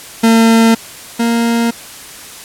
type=tone pair in turn; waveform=40% pulse; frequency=226.9 / 232.6 Hz; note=A#3 / A#3; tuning=-47 / -4 cents; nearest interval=unison; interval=43 cents; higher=second; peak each=-5 / -10 dBFS; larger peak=first; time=0.23-0.75 / 1.19-1.71 s; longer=neither; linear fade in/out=10 ms; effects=white hiss -32 dBFS RMS until 2.44 s + low-pass 12000 Hz 12 dB/octave